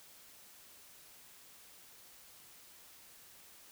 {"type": "silence", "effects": ["white hiss -58 dBFS RMS until 3.71 s"]}